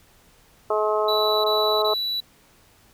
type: harmonic tone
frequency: 213.3 Hz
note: G#3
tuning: 46 cents sharp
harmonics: 2 / 3 / 4 / 5 / 6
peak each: -23 / -24 / -29 / -27 / -29 dBFS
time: 0.7-1.94 s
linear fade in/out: 5 ms
type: tone bursts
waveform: triangle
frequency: 3943 Hz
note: B7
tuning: 4 cents flat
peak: -22 dBFS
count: 3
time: 1.08-2.204 s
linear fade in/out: 5 ms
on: 360 ms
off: 22 ms
effects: pink hiss -56 dBFS RMS until 2.93 s